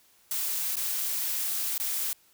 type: noise with dropouts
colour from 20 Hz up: blue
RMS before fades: -30 dBFS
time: 0.31-2.13 s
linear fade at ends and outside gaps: 2 ms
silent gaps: 0.757-0.767 / 1.78-1.799 s
effects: white hiss -62 dBFS RMS until 2.33 s